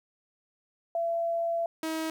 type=tone pair in turn; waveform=sine / sawtooth; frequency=674 / 319.4 Hz; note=E5 / D#4; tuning=+38 / +45 cents; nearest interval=octave + minor second; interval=1293 cents; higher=first; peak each=-26 dBFS; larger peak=neither; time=0.95-1.66 / 1.83-2.1 s; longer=first; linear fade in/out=2 ms; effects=11-bit